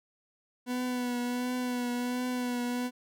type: tone with vibrato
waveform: 40% pulse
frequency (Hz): 246.9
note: B3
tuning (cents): 0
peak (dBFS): -29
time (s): 0.66-2.91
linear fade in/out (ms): 50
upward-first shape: triangle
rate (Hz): 1.4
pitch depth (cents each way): 31
effects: none